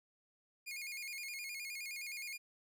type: tone with vibrato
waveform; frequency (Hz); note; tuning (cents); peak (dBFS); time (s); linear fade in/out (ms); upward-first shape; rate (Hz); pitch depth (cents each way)
sawtooth; 2292; D7; -43; -39; 0.66-2.38; 20; square; 9.6; 95
effects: none